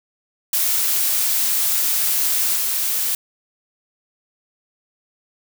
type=noise with level steps; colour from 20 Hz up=blue; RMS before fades=-19 / -21 dBFS; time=0.53-3.15 s; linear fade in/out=2 ms; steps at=2.55 s; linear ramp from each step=20 ms; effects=none